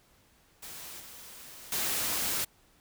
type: noise with level steps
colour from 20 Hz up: white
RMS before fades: -44 / -48 / -31 dBFS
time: 0.62-2.45 s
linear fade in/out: 10 ms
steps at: 1 / 1.72 s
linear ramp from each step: 2 ms
effects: pink hiss -64 dBFS RMS until 2.8 s